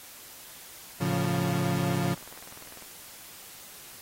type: chord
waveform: 35% pulse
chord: A augmented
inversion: none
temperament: equal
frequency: 110 / 138.59 / 174.61 Hz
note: A2 / C#3 / E#3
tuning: 0 / 0 / 0 cents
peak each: -32 / -28 / -27 dBFS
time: 1-2.15 s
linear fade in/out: 20 ms
type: click train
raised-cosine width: 0.5 ms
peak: -31 dBFS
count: 28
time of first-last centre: 1.48-2.823 s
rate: 20.1 Hz
effects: white hiss -47 dBFS RMS until 4.01 s + AAC 48 kbps